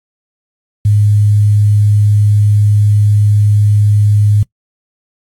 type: tone with quantisation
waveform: sine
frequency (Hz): 104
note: G#2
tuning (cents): +3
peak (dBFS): -6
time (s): 0.85-4.43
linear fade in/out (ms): 5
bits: 6
effects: noise-tail reverb RT60 0.1 s tail -22 dB re dry + AAC 64 kbps